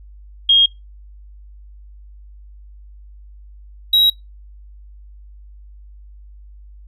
sine / triangle tone pair in turn, 3248 / 3842 Hz, G#7 / B7, -39 / -48 cents, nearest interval minor third, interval 291 cents, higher second, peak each -8 dBFS, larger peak neither, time 0.49-0.66 / 3.93-4.1 s, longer neither, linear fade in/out 5 ms, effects noise-tail reverb RT60 0.2 s tail -25 dB re dry + added 50 Hz sine -38 dBFS peak until 6.87 s

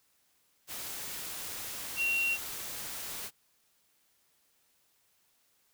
sine tone in noise, 2743 Hz, F7, 32 cents flat, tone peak -27 dBFS, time 1.96-2.38 s, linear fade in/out 50 ms, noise white, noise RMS -40 dBFS, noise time 0.67-3.31 s, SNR +10 dB, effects white hiss -71 dBFS RMS until 5.73 s

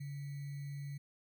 sine tone with sample-and-hold, 141.9 Hz, C#3, 41 cents sharp, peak -40 dBFS, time 0-0.98 s, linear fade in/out 10 ms, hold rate 2100 Hz, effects none

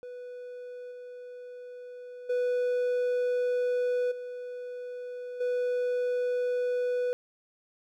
triangle tone with level steps, 493.9 Hz, B4, in tune, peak -37 / -39 / -23 / -34 / -24 dBFS, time 0.03-7.13 s, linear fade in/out 0 ms, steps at 0.91 / 2.29 / 4.11 / 5.4 s, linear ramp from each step 10 ms, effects none

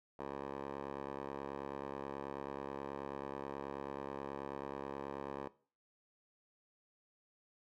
10% pulse tone with band-pass filter, 69.3 Hz, C#2, in tune, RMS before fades -44 dBFS, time 0.19-5.48 s, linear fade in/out 5 ms, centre 690 Hz, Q 1.9, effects noise-tail reverb RT60 0.4 s tail -18 dB re dry

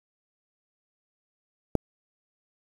click, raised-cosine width 2 ms, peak -8 dBFS, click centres 1.753 s, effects 7-bit

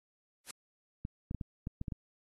white noise with exponential growth, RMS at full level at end -35 dBFS, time 0.44-0.51 s, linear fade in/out 5 ms, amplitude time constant 15 ms
clicks, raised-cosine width 5 ms, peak -25 dBFS, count 8, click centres 1.051 / 1.311 / 1.347 / 1.412 / 1.671 / 1.814 / 1.882 / 1.922 s
effects AAC 32 kbps

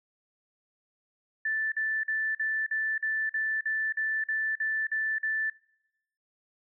sine tone bursts, 1760 Hz, A6, in tune, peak -26 dBFS, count 13, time 1.45-5.5 s, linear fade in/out 5 ms, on 270 ms, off 45 ms, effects noise-tail reverb RT60 0.9 s tail -24 dB re dry

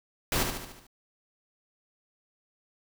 pink noise with echo, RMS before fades -27 dBFS, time 0.32-0.43 s, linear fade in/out 2 ms, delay 73 ms, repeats 6, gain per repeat -5 dB, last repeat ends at 0.868 s, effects none

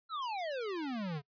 square exponential sweep, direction down, 1379 to 137.3 Hz, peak -36 dBFS, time 0.09-1.22 s, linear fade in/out 50 ms, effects noise-tail reverb RT60 0.1 s tail -25 dB re dry + resampled to 11025 Hz

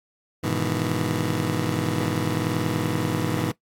20% pulse chord, E major seventh, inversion first, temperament just, 103.01 / 123.61 / 154.51 / 164.81 Hz, G#2 / B2 / D#3 / E3, -14 / +2 / -12 / 0 cents, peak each -24 dBFS, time 0.43-3.52 s, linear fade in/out 10 ms, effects noise-tail reverb RT60 0.1 s tail -18 dB re dry + AAC 64 kbps

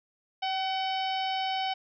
harmonic tone with a mistuned harmonic, 755 Hz, F#5, 35 cents sharp, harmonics 1 / 2 / 3 / 4 / 5 / 6 / 7, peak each -29 / -43 / -39 / -35 / -43 / -46 / -43 dBFS, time 0.42-1.74 s, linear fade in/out 10 ms, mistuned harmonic 1, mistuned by +22 cents, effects none

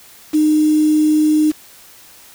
sine tone with quantisation, 306.1 Hz, D#4, 28 cents flat, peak -10 dBFS, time 0.33-1.52 s, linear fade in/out 20 ms, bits 5, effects white hiss -43 dBFS RMS until 2.34 s

